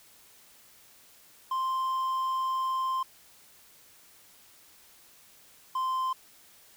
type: tone pair in turn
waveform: triangle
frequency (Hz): 1046.5 / 1039.9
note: C6 / C6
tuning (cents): 0 / -11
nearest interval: unison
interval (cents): 11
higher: first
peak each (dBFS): -25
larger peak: neither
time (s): 1.51-3.03 / 5.75-6.13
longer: first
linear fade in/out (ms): 5
effects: white hiss -57 dBFS RMS until 6.76 s